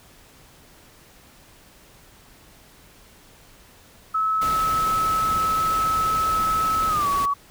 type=tone with pitch glide; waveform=sine; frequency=1297 to 1129.1 Hz; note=E6 to C#6; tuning=-28 to +32 cents; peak=-19 dBFS; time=4.14-7.34 s; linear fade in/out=10 ms; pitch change=-240 cents; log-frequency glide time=6.88-7.08 s
type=noise; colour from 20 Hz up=pink; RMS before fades=-32 dBFS; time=4.41-7.26 s; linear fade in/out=10 ms
effects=pink hiss -51 dBFS RMS until 7.5 s